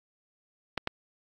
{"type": "clicks", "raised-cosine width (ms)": 0.3, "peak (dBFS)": -13, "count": 2, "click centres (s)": [0.777, 0.874], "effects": ["AAC 48 kbps"]}